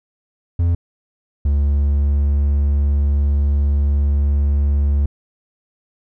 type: tone pair in turn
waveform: triangle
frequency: 85.4 / 71.36 Hz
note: F2 / D2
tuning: -38 / -49 cents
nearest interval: minor third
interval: 311 cents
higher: first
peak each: -11 dBFS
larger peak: neither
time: 0.59-0.75 / 1.45-5.06 s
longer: second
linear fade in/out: 5 ms
effects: none